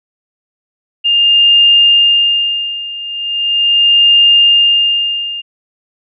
sine tone with tremolo, 2812 Hz, F7, 11 cents sharp, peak -4 dBFS, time 1.04-5.42 s, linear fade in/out 20 ms, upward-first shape sine, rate 0.39 Hz, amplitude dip 85%, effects none

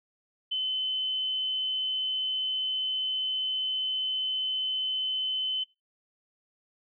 sine tone, 3045 Hz, F#7, 49 cents sharp, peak -27 dBFS, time 0.51-5.64 s, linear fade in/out 10 ms, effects noise-tail reverb RT60 0.2 s tail -17 dB re dry

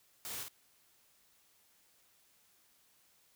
white noise with echo, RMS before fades -43 dBFS, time 0.25-0.43 s, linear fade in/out 0 ms, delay 52 ms, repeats 1, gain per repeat -4 dB, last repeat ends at 0.482 s, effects white hiss -69 dBFS RMS until 3.35 s

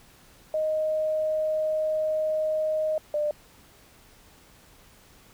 sine tone pair in turn, 622.3 / 597.1 Hz, D#5 / D5, 0 / +29 cents, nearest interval minor second, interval 71 cents, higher first, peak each -23 dBFS, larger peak neither, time 0.54-2.98 / 3.14-3.31 s, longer first, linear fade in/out 2 ms, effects pink hiss -55 dBFS RMS until 5.33 s

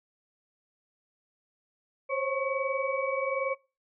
sine tone cluster, 526 / 547 / 1097 / 2276 Hz, C5 / C#5 / C#6 / C#7, +9 / -23 / -18 / +45 cents, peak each -32 / -31 / -35 / -35 dBFS, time 2.09-3.55 s, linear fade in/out 20 ms, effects noise-tail reverb RT60 0.3 s tail -23 dB re dry

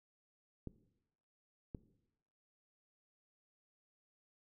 clicks, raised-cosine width 3 ms, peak -30 dBFS, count 2, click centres 0.673 / 1.748 s, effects noise-tail reverb RT60 0.9 s tail -17 dB re dry

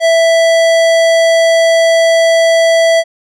sine tone with hard clipping, 660 Hz, E5, 2 cents sharp, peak -8 dBFS, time 0-3.04 s, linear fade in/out 50 ms, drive 17 dB, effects none

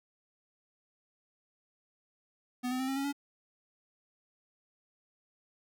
square tone with pitch steps, 248.6 / 255.1 / 261.9 / 268.8 / 275.8 / 283.1 Hz, B3 / C4 / C4 / C4 / C#4 / C#4, +12 / -44 / +2 / +47 / -9 / +37 cents, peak -32 dBFS, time 2.63-3.128 s, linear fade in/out 20 ms, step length 83 ms, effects none

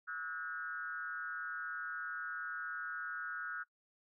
sine tone with frequency modulation, 1452 Hz, F#6, 33 cents flat, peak -39 dBFS, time 0.07-3.64 s, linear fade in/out 20 ms, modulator 157 Hz, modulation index 1, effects noise-tail reverb RT60 0.1 s tail -20 dB re dry

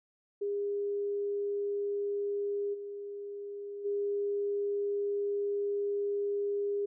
sine tone with level steps, 405.7 Hz, G#4, 41 cents flat, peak -30 / -38 / -29 dBFS, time 0.41-6.86 s, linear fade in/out 10 ms, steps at 2.73 / 3.84 s, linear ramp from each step 20 ms, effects none

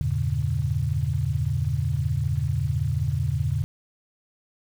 sine chord, E diminished seventh, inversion none, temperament equal with one note detuned, 82.41 / 98 / 116.54 / 141.83 Hz, E2 / G2 / Bb2 / Db3, 0 / 0 / 0 / +40 cents, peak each -28 / -30 / -27 / -26 dBFS, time 0.01-3.64 s, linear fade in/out 0 ms, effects 8-bit

